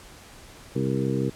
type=harmonic tone with a mistuned harmonic; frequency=66.1 Hz; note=C2; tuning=18 cents sharp; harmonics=2 / 3 / 4 / 5 / 6 / 7; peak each=-27 / -29 / -30 / -31 / -32 / -32 dBFS; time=0.75-1.3 s; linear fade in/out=10 ms; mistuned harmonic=7; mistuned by=+22 cents; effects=pink hiss -47 dBFS RMS until 1.35 s + low-pass 11000 Hz 12 dB/octave